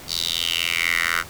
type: tone with high-pass filter sweep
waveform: 10% pulse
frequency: 84.1 Hz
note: E2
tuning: 35 cents sharp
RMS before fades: -23 dBFS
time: 0.07-1.24 s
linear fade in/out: 50 ms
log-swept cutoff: 4500 to 1500 Hz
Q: 4.8
effects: pink hiss -40 dBFS RMS until 1.29 s